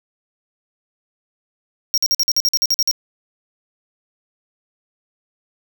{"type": "tone bursts", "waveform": "square", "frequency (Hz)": 5588, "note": "F8", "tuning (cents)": 0, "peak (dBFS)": -14, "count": 12, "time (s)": [1.94, 2.912], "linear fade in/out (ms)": 0, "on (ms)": 37, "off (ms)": 48, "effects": ["8-bit"]}